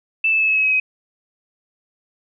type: tone with pitch steps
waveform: sine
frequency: 2644 / 2624 / 2605 / 2585 / 2566 / 2547 / 2528 Hz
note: E7 / E7 / E7 / E7 / E7 / D#7 / D#7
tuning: +5 / -9 / -21 / -34 / -47 / +40 / +27 cents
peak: -14 dBFS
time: 0.24-0.8 s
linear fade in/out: 5 ms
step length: 80 ms
effects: none